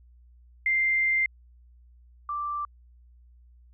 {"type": "tone pair in turn", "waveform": "sine", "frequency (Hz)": [2093, 1174.7], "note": ["C7", "D6"], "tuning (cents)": [0, 0], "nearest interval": "minor seventh", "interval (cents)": 1000, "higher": "first", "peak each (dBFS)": [-21, -28], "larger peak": "first", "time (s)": [[0.66, 1.26], [2.29, 2.65]], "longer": "first", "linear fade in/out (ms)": 2, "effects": ["added 60 Hz sine -52 dBFS peak until 3.73 s"]}